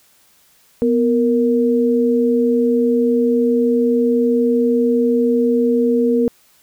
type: tone pair together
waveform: sine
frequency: 245.9 / 466.2 Hz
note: B3 / A#4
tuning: -7 / 0 cents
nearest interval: major seventh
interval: 1107 cents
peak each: -15 dBFS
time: 0.82-6.28 s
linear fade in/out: 0 ms
effects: white hiss -54 dBFS RMS until 6.62 s